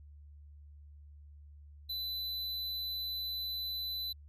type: tone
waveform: square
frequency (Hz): 4004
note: B7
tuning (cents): +23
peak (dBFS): -36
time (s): 1.89-4.13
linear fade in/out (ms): 10
effects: added 73 Hz sine -51 dBFS peak until 4.28 s